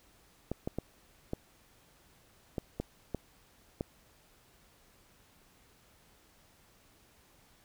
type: clicks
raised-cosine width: 2 ms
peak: -20 dBFS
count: 8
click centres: 0.516 / 0.675 / 0.786 / 1.334 / 2.582 / 2.8 / 3.147 / 3.809 s
effects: pink hiss -64 dBFS RMS until 7.64 s